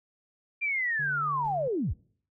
sine linear sweep, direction down, 2400 to 32.56 Hz, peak -26 dBFS, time 0.61-1.94 s, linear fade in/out 20 ms
triangle tone with vibrato, 145.5 Hz, D3, 16 cents flat, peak -35 dBFS, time 0.99-1.68 s, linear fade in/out 5 ms, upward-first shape sine, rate 4.4 Hz, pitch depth 10 cents each way
brown noise with exponential decay, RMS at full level -45 dBFS, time 1.44-1.84 s, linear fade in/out 5 ms, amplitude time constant 86 ms
effects noise-tail reverb RT60 0.6 s tail -26 dB re dry

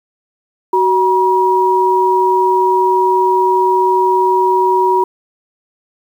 sine tone pair together, 374.5 / 957.4 Hz, F#4 / A#5, +21 / +46 cents, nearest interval octave + major third, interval 1625 cents, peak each -13 / -11 dBFS, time 0.73-5.04 s, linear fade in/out 5 ms, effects 7-bit

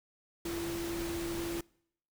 sine tone in noise, 338.5 Hz, E4, 46 cents sharp, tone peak -35 dBFS, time 0.45-1.61 s, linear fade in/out 5 ms, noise pink, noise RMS -41 dBFS, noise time 0.45-1.61 s, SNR +3 dB, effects noise-tail reverb RT60 0.7 s tail -25 dB re dry

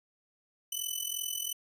10% pulse tone with amplitude modulation, 2997 Hz, F#7, 22 cents sharp, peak -21 dBFS, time 0.72-1.53 s, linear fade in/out 5 ms, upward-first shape sine, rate 42.8 Hz, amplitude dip 80%, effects resampled to 32000 Hz

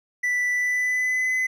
triangle tone with pitch glide, 1975.5 to 2026 Hz, B6 to B6, 0 to +44 cents, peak -19 dBFS, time 0.23-1.47 s, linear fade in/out 10 ms, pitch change +44 cents, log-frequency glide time 0.52-1.36 s, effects none

